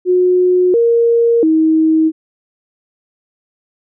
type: tone with pitch steps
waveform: sine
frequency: 363 / 466.4 / 317.7 Hz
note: F#4 / A#4 / D#4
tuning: -33 / +1 / +36 cents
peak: -8 dBFS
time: 0.05-2.12 s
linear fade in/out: 50 ms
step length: 690 ms
effects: none